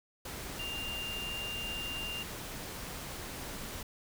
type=tone in noise; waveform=sine; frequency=2794 Hz; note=F7; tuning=in tune; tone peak=-37 dBFS; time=0.59-2.23 s; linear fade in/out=5 ms; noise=pink; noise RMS=-42 dBFS; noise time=0.25-3.83 s; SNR=+2 dB; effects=none